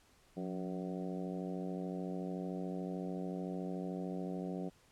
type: harmonic tone with a mistuned harmonic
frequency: 93.6 Hz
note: F#2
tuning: 20 cents sharp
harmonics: 2 / 3 / 4 / 5 / 6 / 7 / 8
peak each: -40 / -44 / -46 / -48 / -50 / -51 / -52 dBFS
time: 0.36-4.7 s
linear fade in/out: 20 ms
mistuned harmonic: 2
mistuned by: -79 cents
effects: pink hiss -67 dBFS RMS until 4.91 s + low-pass 11000 Hz 12 dB/octave